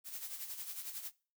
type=noise with tremolo; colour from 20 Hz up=blue; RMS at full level=-42 dBFS; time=0.04-1.12 s; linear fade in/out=50 ms; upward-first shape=sine; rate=11 Hz; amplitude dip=60%; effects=noise-tail reverb RT60 0.4 s tail -23 dB re dry